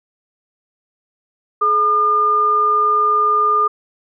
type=tone pair together; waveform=sine; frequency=426.1 / 1209 Hz; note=G#4 / D6; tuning=+44 / +50 cents; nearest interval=octave + tritone; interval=1806 cents; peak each=-23 / -12 dBFS; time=1.61-3.68 s; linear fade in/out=10 ms; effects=none